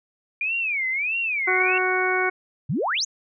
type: tone with vibrato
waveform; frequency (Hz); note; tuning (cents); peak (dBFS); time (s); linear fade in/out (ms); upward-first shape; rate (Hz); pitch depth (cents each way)
sine; 2374; D7; +18; -22; 0.41-1.78; 2; sine; 1.6; 260
type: harmonic tone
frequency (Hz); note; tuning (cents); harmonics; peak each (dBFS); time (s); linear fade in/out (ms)
370; F#4; 0; 1 / 2 / 3 / 4 / 5 / 6; -25 / -28 / -29 / -25 / -33 / -25; 1.47-2.3; 10
type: exponential sweep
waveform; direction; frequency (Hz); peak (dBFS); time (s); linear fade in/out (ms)
sine; up; 116.54 to 7060; -21; 2.69-3.05; 10
effects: none